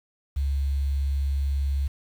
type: tone with quantisation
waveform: sine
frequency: 69.3 Hz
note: C#2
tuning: in tune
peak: -22 dBFS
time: 0.36-1.88 s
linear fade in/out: 10 ms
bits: 8
effects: none